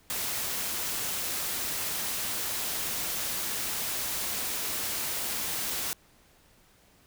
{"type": "noise", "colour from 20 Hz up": "white", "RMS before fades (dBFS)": -32, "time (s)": [0.1, 5.93], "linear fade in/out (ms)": 0, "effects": ["pink hiss -61 dBFS RMS until 7.06 s"]}